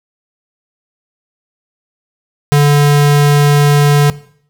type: tone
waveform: square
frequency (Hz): 145.2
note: D3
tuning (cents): -19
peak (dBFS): -6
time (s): 2.52-4.1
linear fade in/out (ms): 0
effects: noise-tail reverb RT60 0.6 s tail -19 dB re dry